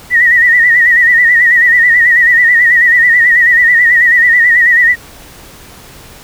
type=tone with vibrato; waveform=sine; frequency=1909 Hz; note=A#6; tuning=41 cents sharp; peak=-4 dBFS; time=0.1-4.96 s; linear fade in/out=50 ms; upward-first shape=sine; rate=9.2 Hz; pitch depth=72 cents each way; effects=pink hiss -35 dBFS RMS until 6.23 s